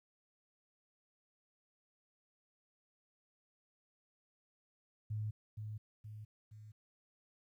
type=tone with echo; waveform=sine; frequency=107.1 Hz; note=A2; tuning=46 cents flat; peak=-36 dBFS; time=5.1-5.31 s; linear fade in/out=10 ms; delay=470 ms; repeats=3; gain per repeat=-5 dB; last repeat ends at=6.72 s; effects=13-bit